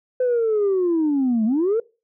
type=linear two-way sweep; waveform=sine; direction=down then up; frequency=511 to 211.3 to 473.5 Hz; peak=-15 dBFS; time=0.2-1.8 s; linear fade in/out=5 ms; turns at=1.45 s; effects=noise-tail reverb RT60 0.3 s tail -22 dB re dry + tanh soft clip ceiling -14 dBFS